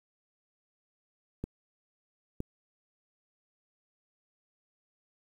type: clicks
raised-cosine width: 3 ms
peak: -21 dBFS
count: 2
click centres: 1.44 / 2.404 s
effects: 9-bit